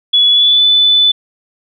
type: tone with pitch glide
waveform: sine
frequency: 3401 to 3495 Hz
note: G#7 to A7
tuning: +40 to -12 cents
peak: -6 dBFS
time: 0.13-1.12 s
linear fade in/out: 10 ms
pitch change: +48 cents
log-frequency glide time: 0.3-0.63 s
effects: none